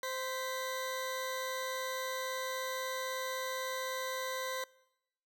20% pulse tone pair together, 519.8 / 1975.5 Hz, C5 / B6, -11 / 0 cents, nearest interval octave + major seventh, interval 2311 cents, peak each -32 / -37 dBFS, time 0.03-4.64 s, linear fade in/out 2 ms, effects noise-tail reverb RT60 0.9 s tail -24 dB re dry

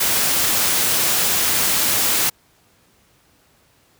white noise, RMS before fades -18 dBFS, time 0-2.3 s, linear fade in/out 10 ms, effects pink hiss -57 dBFS RMS until 3.99 s + high-pass 60 Hz 12 dB/octave

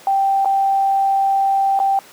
sine tone with dropouts, 783 Hz, G5, 2 cents flat, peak -13 dBFS, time 0.07-1.99 s, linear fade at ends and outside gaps 1 ms, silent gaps 0.448-0.456 / 1.791-1.8 s, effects pink hiss -43 dBFS RMS until 2.12 s + high-pass 300 Hz 12 dB/octave

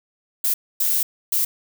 violet noise bursts at uneven times, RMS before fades -20 dBFS, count 3, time 0.44-0.54 / 0.8-1.03 / 1.32-1.45 s, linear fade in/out 5 ms, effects none

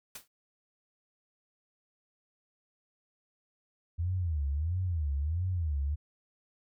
white noise with exponential decay, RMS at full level -39 dBFS, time 0.15-0.28 s, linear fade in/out 5 ms, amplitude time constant 27 ms
sine tone with vibrato, 80.4 Hz, E2, 43 cents flat, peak -28 dBFS, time 3.98-5.96 s, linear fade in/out 20 ms, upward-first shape sine, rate 1.5 Hz, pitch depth 250 cents each way
effects none

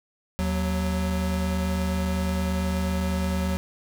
square tone pair together, 77.78 / 184.99 Hz, D#2 / F#3, 0 / 0 cents, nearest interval octave + minor third, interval 1500 cents, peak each -27 dBFS, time 0.39-3.57 s, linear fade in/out 0 ms, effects none

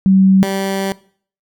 sine / 15% pulse tone pair in turn, 191.2 / 194.32 Hz, G3 / G3, -43 / -15 cents, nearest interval unison, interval 28 cents, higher second, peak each -7 / -11 dBFS, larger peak first, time 0.06-0.43 / 0.43-0.92 s, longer second, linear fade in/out 0 ms, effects noise-tail reverb RT60 0.5 s tail -20 dB re dry

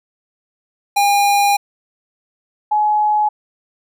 square / sine tone pair in turn, 810 / 845.1 Hz, G#5 / G#5, -43 / +30 cents, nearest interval minor second, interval 73 cents, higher second, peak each -12 dBFS, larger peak neither, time 0.96-1.57 / 2.71-3.29 s, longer first, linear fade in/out 10 ms, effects none

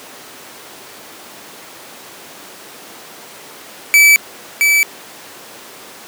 45% pulse tone with echo, 2305 Hz, D7, 33 cents flat, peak -5 dBFS, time 3.94-4.16 s, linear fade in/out 0 ms, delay 670 ms, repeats 1, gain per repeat -4 dB, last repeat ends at 4.83 s, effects pink hiss -35 dBFS RMS until 6.07 s + high-pass 300 Hz 12 dB/octave

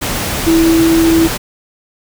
sine tone in noise, 328.2 Hz, E4, 8 cents flat, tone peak -7 dBFS, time 0.46-1.28 s, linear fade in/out 20 ms, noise pink, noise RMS -18 dBFS, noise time 0.01-1.38 s, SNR +8 dB, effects none

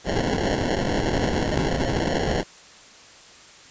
white noise with sample-and-hold, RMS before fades -23 dBFS, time 0.04-2.44 s, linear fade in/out 50 ms, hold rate 1225 Hz, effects white hiss -47 dBFS RMS until 3.7 s + resampled to 16000 Hz

